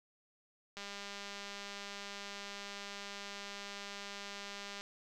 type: click train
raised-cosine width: 0.2 ms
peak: -28 dBFS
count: 813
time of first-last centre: 0.77-4.81 s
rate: 201 Hz
effects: none